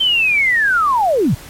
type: linear sweep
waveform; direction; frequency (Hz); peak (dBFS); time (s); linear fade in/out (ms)
sine; down; 3136 to 87.31; -11; 0-1.35; 10
effects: pink hiss -37 dBFS RMS until 1.49 s + MP3 64 kbps